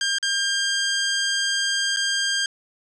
15% pulse tone with dropouts, 1600 Hz, G6, 35 cents sharp, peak -14 dBFS, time 0.01-2.46 s, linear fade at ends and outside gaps 2 ms, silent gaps 0.185-0.227 / 1.963-1.969 s, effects resampled to 22050 Hz

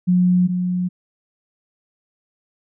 sine tone pair in turn, 180.2 / 180.2 Hz, F#3 / F#3, -45 / -45 cents, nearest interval unison, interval 0 cents, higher neither, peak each -12 / -18 dBFS, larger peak first, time 0.07-0.48 / 0.48-0.89 s, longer neither, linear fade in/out 20 ms, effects none

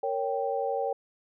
sine chord, G diminished, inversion first, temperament equal with one note detuned, 462.7 / 554.4 / 784 Hz, Bb4 / Db5 / G5, -13 / 0 / 0 cents, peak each -31 dBFS, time 0.03-0.93 s, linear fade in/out 5 ms, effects none

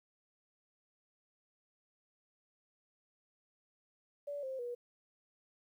sine tone with pitch steps, 575 / 527.3 / 483.5 Hz, D5 / C5 / B4, -37 / +13 / -37 cents, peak -38 dBFS, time 4.27-4.75 s, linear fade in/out 10 ms, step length 160 ms, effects 12-bit

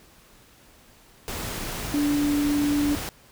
sine tone in noise, 290.9 Hz, D4, 16 cents flat, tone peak -20 dBFS, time 1.94-2.95 s, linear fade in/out 0 ms, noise pink, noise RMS -32 dBFS, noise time 1.28-3.09 s, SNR +9 dB, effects pink hiss -54 dBFS RMS until 3.31 s

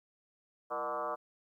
sine tone with frequency modulation, 880 Hz, A5, in tune, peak -33 dBFS, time 0.7-1.16 s, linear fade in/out 20 ms, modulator 136 Hz, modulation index 3, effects 12-bit

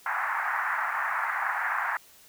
white band-pass noise, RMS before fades -29 dBFS, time 0.06-1.97 s, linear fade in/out 2 ms, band 770 to 1900 Hz, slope 48 dB/octave, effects white hiss -55 dBFS RMS until 2.28 s

